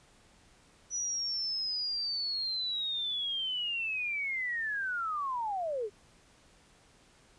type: linear sweep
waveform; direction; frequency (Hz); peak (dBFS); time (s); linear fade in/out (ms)
sine; down; 5920 to 388.9; -31; 0.9-5.9; 50
effects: pink hiss -62 dBFS RMS until 7.38 s + resampled to 22050 Hz